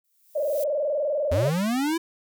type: noise with exponential growth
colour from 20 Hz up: violet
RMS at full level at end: -34 dBFS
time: 0.04-0.64 s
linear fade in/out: 5 ms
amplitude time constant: 130 ms
type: tone with vibrato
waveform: sine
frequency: 582 Hz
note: D5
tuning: 16 cents flat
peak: -22 dBFS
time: 0.35-1.5 s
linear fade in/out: 10 ms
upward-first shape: square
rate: 20 Hz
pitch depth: 88 cents each way
type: linear sweep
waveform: square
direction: up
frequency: 77.78 to 340 Hz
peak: -23 dBFS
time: 1.31-1.98 s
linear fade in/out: 10 ms
effects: none